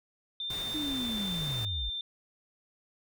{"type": "tone with vibrato", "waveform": "sine", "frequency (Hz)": 3582, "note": "A7", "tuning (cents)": 30, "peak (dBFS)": -33, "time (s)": [0.4, 2.01], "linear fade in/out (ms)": 2, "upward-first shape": "sine", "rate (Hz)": 0.98, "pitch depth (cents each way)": 10}
{"type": "noise", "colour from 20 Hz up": "pink", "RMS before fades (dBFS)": -42, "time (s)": [0.5, 1.65], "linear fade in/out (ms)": 2}
{"type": "linear sweep", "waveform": "sine", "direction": "down", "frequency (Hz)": [311.1, 48], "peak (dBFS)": -33, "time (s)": [0.74, 1.9], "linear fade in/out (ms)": 10}
{"effects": []}